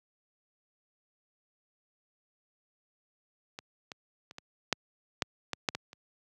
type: clicks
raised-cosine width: 0.2 ms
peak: -23 / -24 / -29 / -25 / -8 / -9 / -14 / -9 / -17 / -30 dBFS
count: 10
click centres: 3.589 / 3.918 / 4.311 / 4.384 / 4.727 / 5.222 / 5.533 / 5.688 / 5.75 / 5.931 s
effects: high-pass 100 Hz 12 dB/octave